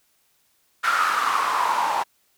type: noise with band-pass filter sweep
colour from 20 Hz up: white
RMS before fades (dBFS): -22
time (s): 0.83-2.04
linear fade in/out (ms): 20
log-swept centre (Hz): 1400 to 860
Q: 6.8
effects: white hiss -65 dBFS RMS until 2.37 s